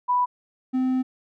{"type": "tone pair in turn", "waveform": ["sine", "triangle"], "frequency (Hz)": [987.8, 257.7], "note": ["B5", "C4"], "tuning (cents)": [0, -26], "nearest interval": "octave + major seventh", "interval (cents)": 2326, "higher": "first", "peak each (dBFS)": -18, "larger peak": "neither", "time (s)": [[0.08, 0.26], [0.73, 1.03]], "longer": "second", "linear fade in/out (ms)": 20, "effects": []}